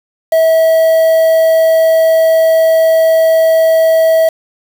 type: tone with quantisation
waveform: triangle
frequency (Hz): 648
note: E5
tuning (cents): -30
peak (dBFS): -4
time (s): 0.32-4.29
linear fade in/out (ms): 5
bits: 4
effects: none